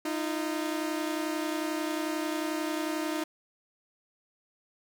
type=tone pair together; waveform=sawtooth; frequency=309.6 / 340.8 Hz; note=D#4 / F4; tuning=-9 / -42 cents; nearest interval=major second; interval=167 cents; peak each=-27 / -31 dBFS; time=0.05-3.24 s; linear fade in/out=5 ms; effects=none